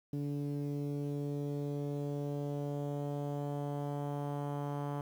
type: tone with low-pass filter sweep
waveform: sawtooth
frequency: 144 Hz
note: D3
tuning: 34 cents flat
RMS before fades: -37 dBFS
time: 0.13-5.01 s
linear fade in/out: 2 ms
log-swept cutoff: 330 to 970 Hz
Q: 1.9
effects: 10-bit